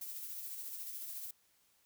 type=noise with tremolo; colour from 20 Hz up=violet; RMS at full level=-43 dBFS; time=0.01-1.31 s; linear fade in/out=5 ms; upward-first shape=sine; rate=14 Hz; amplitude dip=35%; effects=white hiss -72 dBFS RMS until 1.85 s